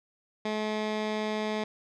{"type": "tone with low-pass filter", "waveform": "15% pulse", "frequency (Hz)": 214.4, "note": "A3", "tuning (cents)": -45, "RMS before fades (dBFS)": -31, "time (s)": [0.45, 1.64], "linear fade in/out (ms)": 5, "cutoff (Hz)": 4100, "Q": 1.1, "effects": []}